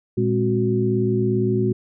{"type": "tone cluster", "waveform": "sine", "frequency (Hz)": [117.1, 204.9, 262.5, 367.7], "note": ["A#2", "G#3", "C4", "F#4"], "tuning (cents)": [8, -23, 6, -11], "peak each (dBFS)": [-22, -23, -27, -21], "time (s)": [0.17, 1.73], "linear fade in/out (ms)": 10, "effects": []}